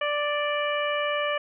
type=harmonic tone; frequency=587.3 Hz; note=D5; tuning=in tune; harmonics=1 / 2 / 3 / 4 / 5; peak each=-27 / -30 / -32 / -33 / -34 dBFS; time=0.01-1.38 s; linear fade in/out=5 ms; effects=none